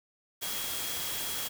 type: tone in noise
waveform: sine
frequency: 3294 Hz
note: G#7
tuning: 15 cents flat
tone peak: -41 dBFS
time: 0.41-1.49 s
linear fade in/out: 20 ms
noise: white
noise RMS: -35 dBFS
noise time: 0.41-1.49 s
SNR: -9 dB
effects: none